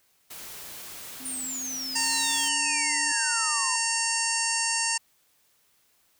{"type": "noise", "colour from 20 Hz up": "white", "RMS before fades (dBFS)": -41, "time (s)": [0.3, 2.49], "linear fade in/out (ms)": 10}
{"type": "tone with pitch glide", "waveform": "triangle", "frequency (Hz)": [260, 290.2], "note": ["C4", "D4"], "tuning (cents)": [-11, -21], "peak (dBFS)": -40, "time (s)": [1.2, 3.12], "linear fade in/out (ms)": 2, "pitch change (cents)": 190, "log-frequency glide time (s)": [1.77, 2.8]}
{"type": "exponential sweep", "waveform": "sine", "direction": "down", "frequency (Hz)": [9230, 970], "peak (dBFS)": -31, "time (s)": [1.25, 3.76], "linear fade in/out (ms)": 5}
{"type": "harmonic tone", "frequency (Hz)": 915, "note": "A#5", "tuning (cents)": -32, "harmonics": [1, 2, 3, 5, 6, 7, 8, 9, 10], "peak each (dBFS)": [-33, -33, -33, -33, -33, -33, -33, -33, -33], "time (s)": [1.95, 4.98], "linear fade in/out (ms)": 10}
{"effects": ["white hiss -66 dBFS RMS until 6.19 s"]}